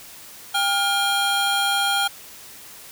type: tone cluster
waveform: square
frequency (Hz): 798 / 1412 / 3226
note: G5 / F6 / G7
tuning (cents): +31 / +19 / +49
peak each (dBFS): -24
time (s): 0.54-2.08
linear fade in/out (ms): 10
effects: white hiss -42 dBFS RMS until 2.91 s